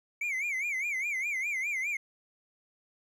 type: tone with vibrato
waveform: triangle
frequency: 2221 Hz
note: C#7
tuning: 3 cents sharp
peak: -28 dBFS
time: 0.21-1.97 s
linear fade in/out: 5 ms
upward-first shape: sine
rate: 4.9 Hz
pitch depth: 160 cents each way
effects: none